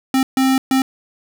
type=tone bursts at uneven times; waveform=square; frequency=264.1 Hz; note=C4; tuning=16 cents sharp; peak=-13 dBFS; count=3; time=0.14-0.23 / 0.37-0.58 / 0.71-0.82 s; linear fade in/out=2 ms; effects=none